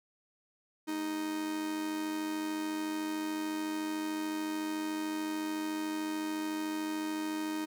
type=tone with amplitude modulation; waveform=45% pulse; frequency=311.1 Hz; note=D#4; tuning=in tune; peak=-31 dBFS; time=0.87-7.66 s; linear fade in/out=20 ms; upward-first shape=sine; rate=93.7 Hz; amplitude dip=45%; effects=none